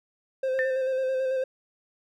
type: tone with vibrato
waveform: triangle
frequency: 523.3 Hz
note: C5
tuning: in tune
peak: -22 dBFS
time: 0.43-1.44 s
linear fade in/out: 5 ms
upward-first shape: square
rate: 9.1 Hz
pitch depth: 21 cents each way
type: tone with exponential decay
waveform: sine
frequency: 1794 Hz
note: A6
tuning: 33 cents sharp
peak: -23 dBFS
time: 0.59-0.91 s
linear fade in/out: 0 ms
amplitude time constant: 68 ms
effects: none